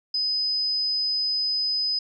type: tone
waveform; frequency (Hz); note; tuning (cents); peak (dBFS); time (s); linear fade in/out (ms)
sine; 5020; D#8; +15; -22; 0.14-1.99; 5
effects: none